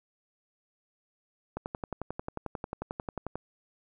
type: click train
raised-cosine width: 1 ms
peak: -20 dBFS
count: 21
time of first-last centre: 1.57-3.356 s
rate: 11.2 Hz
effects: none